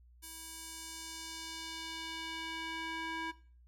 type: tone with band-pass filter sweep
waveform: square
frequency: 325.6 Hz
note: E4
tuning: 21 cents flat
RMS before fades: -43 dBFS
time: 0.22-3.32 s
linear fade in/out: 20 ms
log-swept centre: 11000 to 1700 Hz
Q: 1.1
effects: noise-tail reverb RT60 0.4 s tail -17 dB re dry + added 60 Hz sine -58 dBFS peak until 3.67 s